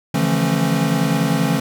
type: tone cluster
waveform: square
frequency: 143.4 / 163.9 / 174 / 218.7 / 271.2 Hz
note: D3 / E3 / F3 / A3 / C#4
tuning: -41 / -10 / -6 / -10 / -38 cents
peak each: -23 dBFS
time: 0.14-1.6 s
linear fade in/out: 5 ms
effects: none